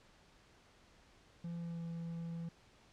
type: tone with pitch glide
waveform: triangle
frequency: 170 to 167.37 Hz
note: F3 to E3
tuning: -46 to +27 cents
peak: -38 dBFS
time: 1.44-2.49 s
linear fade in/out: 5 ms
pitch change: -27 cents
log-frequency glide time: 1.59-1.83 s
effects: pink hiss -65 dBFS RMS until 2.92 s + low-pass 6000 Hz 12 dB/octave